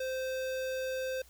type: tone with notch filter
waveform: square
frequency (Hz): 520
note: C5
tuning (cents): -11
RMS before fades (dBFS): -35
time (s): 0-1.22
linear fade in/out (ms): 5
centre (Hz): 9100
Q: 1.8
effects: added 60 Hz sine -59 dBFS peak until 1.29 s + white hiss -61 dBFS RMS until 1.29 s